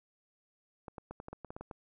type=clicks; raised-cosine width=1 ms; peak=-29 dBFS; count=11; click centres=0.882 / 0.982 / 1.11 / 1.201 / 1.284 / 1.33 / 1.447 / 1.505 / 1.565 / 1.61 / 1.712 s; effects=none